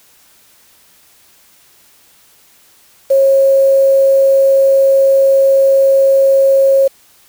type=tone with quantisation; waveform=sine; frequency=543 Hz; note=C#5; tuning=36 cents flat; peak=-6 dBFS; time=3.1-6.88 s; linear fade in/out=10 ms; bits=5; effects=white hiss -48 dBFS RMS until 7.28 s